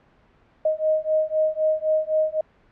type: beating tone pair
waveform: sine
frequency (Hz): 622.3 / 626.2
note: D#5 / D#5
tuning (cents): 0 / +11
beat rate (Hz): 3.9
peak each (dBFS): -22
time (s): 0.65-2.41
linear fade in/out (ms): 5
effects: pink hiss -58 dBFS RMS until 2.71 s + low-pass 2000 Hz 12 dB/octave